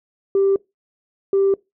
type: tone bursts at uneven times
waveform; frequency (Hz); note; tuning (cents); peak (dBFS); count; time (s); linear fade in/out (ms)
sine; 392; G4; 0; -12; 2; 0.35-0.56 / 1.33-1.54; 2
effects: noise-tail reverb RT60 0.2 s tail -23 dB re dry + tanh soft clip ceiling -10 dBFS